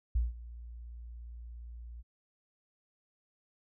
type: tone with ADSR envelope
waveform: sine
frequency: 58.6 Hz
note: A#1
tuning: 10 cents sharp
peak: -24 dBFS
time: 0.15-2.03 s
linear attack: 7 ms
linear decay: 170 ms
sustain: -19 dB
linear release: 31 ms
effects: none